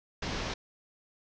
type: low-pass noise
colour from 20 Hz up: pink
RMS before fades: -35 dBFS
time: 0.22-0.54 s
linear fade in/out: 5 ms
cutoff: 6100 Hz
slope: 48 dB/octave
effects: none